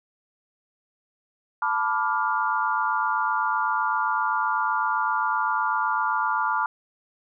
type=chord; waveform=sine; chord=B half-diminished seventh; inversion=third; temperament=equal with one note detuned; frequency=880 / 987.8 / 1174.7 / 1406.6 Hz; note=A5 / B5 / D6 / F6; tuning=0 / 0 / 0 / +12 cents; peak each=-27 dBFS; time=1.62-6.66 s; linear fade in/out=2 ms; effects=none